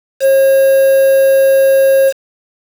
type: tone with quantisation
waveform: triangle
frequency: 540 Hz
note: C#5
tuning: 45 cents flat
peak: -4 dBFS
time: 0.2-2.13 s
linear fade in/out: 50 ms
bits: 4
effects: none